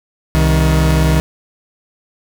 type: tone pair together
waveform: 40% pulse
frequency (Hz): 66.6 / 158.4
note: C2 / D#3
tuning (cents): +31 / +31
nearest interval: octave + minor third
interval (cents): 1500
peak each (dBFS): -12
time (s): 0.35-1.2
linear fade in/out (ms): 0
effects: none